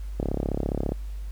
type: click train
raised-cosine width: 2 ms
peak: -13 dBFS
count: 26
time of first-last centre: 0.2-0.92 s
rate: 34.7 Hz
effects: added 50 Hz sine -31 dBFS peak until 1.31 s + pink hiss -56 dBFS RMS until 1.31 s